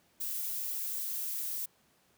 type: noise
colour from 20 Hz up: violet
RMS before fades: -36 dBFS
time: 0.2-1.66 s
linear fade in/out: 10 ms
effects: pink hiss -68 dBFS RMS until 2.17 s + high-pass 100 Hz 12 dB/octave